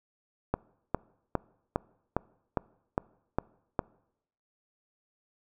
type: click train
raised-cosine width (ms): 1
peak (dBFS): -12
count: 9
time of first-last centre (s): 0.54-3.792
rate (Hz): 2.46
effects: noise-tail reverb RT60 0.8 s tail -24 dB re dry